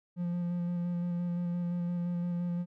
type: tone with vibrato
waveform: triangle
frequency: 174.61 Hz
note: F3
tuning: in tune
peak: -28 dBFS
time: 0.16-2.66 s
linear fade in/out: 50 ms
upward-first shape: square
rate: 5.8 Hz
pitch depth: 13 cents each way
effects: none